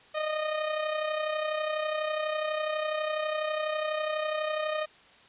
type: tone with amplitude modulation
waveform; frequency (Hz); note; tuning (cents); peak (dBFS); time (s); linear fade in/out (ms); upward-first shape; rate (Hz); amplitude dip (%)
sawtooth; 616; D#5; -17; -22; 0.14-4.86; 20; sine; 32.1; 50
effects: white hiss -56 dBFS RMS until 5.28 s + resampled to 8000 Hz